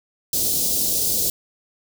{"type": "band-stop noise", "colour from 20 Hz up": "white", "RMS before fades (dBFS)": -21, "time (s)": [0.33, 1.3], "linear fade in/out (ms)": 2, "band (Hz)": [560, 4200], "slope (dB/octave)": 24, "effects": []}